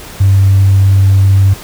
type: tone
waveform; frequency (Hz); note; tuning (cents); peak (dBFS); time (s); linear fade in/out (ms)
sine; 97.3; G2; -12; -3; 0.2-1.54; 10
effects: tanh soft clip ceiling 0 dBFS + pink hiss -30 dBFS RMS until 1.63 s